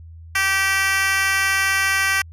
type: tone with high-pass filter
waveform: 10% pulse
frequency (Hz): 387.8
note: G4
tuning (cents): -19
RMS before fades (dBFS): -19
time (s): 0.35-2.22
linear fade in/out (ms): 5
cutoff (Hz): 1700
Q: 1.5
effects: added 82 Hz sine -37 dBFS peak until 2.32 s + resampled to 32000 Hz